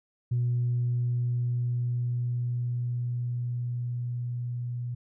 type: tone with level ramp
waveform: sine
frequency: 121.6 Hz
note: B2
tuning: 26 cents flat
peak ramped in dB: -22 to -30 dBFS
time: 0.31-4.95 s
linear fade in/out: 10 ms
effects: tanh soft clip ceiling -20 dBFS